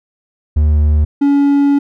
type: tone pair in turn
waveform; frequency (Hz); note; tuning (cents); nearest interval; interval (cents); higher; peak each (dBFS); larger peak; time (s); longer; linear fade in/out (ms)
triangle; 75.3 / 282.8; D2 / C#4; +44 / +35; octave + major seventh; 2291; second; -6; neither; 0.56-1.05 / 1.21-1.79; second; 10
effects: none